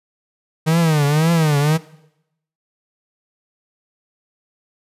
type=tone with vibrato; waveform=45% pulse; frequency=155.3 Hz; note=D#3; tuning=3 cents flat; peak=-13 dBFS; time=0.66-1.78 s; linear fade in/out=20 ms; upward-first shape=triangle; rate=1.9 Hz; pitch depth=170 cents each way; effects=noise-tail reverb RT60 0.8 s tail -19 dB re dry + resampled to 32000 Hz